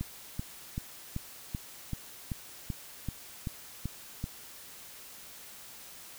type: click train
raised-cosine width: 5 ms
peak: -21 dBFS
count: 12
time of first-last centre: 0.01-4.241 s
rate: 2.6 Hz
effects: white hiss -49 dBFS RMS until 6.18 s